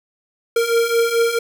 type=beating tone pair; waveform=square; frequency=460.9 / 465.5 Hz; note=A#4 / A#4; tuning=-20 / -2 cents; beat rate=4.6 Hz; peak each=-21 / -17 dBFS; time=0.56-1.39 s; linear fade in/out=5 ms; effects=none